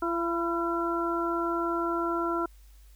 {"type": "harmonic tone with a mistuned harmonic", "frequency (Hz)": 339.4, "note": "F4", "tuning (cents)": -49, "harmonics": [1, 2, 3, 4], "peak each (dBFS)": [-29, -35, -34, -31], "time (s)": [0.02, 2.46], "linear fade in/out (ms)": 5, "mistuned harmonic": 3, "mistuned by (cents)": -37, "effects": ["added 50 Hz sine -50 dBFS peak until 2.95 s", "white hiss -64 dBFS RMS until 2.95 s"]}